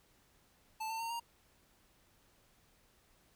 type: tone with pitch steps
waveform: square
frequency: 880 / 898 / 916.3 / 935 Hz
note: A5 / A5 / A#5 / A#5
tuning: 0 / +35 / -30 / +5 cents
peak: -38 dBFS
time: 0.8-1.2 s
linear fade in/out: 10 ms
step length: 100 ms
effects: pink hiss -69 dBFS RMS until 3.35 s